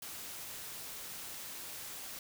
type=noise; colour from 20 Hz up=white; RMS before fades=-45 dBFS; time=0.02-2.19 s; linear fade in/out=2 ms; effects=none